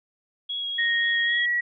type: tone with vibrato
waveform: sine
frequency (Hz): 3315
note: G#7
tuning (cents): -4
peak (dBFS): -27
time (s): 0.49-1.46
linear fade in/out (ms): 10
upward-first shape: sine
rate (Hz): 3.8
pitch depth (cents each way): 13
type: tone with pitch glide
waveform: sine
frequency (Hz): 1864.7 to 1924.9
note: A#6 to B6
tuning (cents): 0 to -45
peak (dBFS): -21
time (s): 0.78-1.61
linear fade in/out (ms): 10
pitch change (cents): +55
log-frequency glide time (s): 1.23-1.44
effects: none